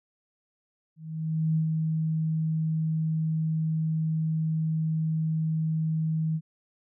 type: tone with ADSR envelope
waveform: sine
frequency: 158.9 Hz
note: D#3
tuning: 37 cents sharp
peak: -21 dBFS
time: 0.96-6.41 s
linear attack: 600 ms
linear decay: 100 ms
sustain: -3 dB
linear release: 55 ms
effects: none